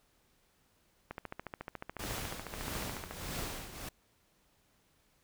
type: click train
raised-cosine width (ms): 0.5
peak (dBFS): -25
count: 29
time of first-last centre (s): 1.11-3.11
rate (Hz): 14
type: noise with tremolo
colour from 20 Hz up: pink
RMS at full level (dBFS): -38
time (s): 1.99-3.89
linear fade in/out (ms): 5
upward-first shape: triangle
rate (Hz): 1.6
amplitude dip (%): 75
effects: pink hiss -71 dBFS RMS until 5.23 s